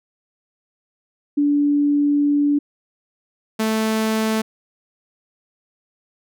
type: tone pair in turn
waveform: sine / sawtooth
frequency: 289.5 / 219.7 Hz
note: D4 / A3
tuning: -25 / -2 cents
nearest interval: perfect fourth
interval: 477 cents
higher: first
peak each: -14 dBFS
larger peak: neither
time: 1.37-2.59 / 3.59-4.42 s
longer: first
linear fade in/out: 10 ms
effects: none